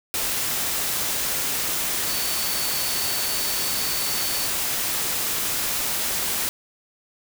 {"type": "tone in noise", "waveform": "sine", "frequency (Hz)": 4485, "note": "C#8", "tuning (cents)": 19, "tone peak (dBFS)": -31, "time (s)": [2.09, 4.46], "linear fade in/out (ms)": 0, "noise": "white", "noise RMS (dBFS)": -25, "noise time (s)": [0.14, 6.49], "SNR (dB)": -9, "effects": []}